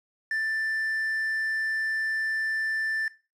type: tone with quantisation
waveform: triangle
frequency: 1770 Hz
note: A6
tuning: 10 cents sharp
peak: -24 dBFS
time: 0.31-3.08 s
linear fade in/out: 2 ms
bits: 8
effects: noise-tail reverb RT60 0.3 s tail -17 dB re dry + low-pass 9000 Hz 12 dB/octave